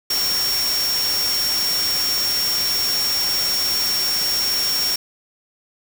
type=tone in noise; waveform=sine; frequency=5520 Hz; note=F8; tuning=21 cents flat; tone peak=-19 dBFS; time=0.1-4.96 s; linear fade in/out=5 ms; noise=white; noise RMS=-25 dBFS; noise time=0.1-4.96 s; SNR=+3 dB; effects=none